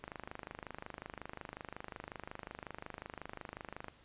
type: click train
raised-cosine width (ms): 0.5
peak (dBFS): -28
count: 99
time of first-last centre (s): 0.04-3.883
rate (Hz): 25.5
effects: pink hiss -63 dBFS RMS until 4.04 s + resampled to 8000 Hz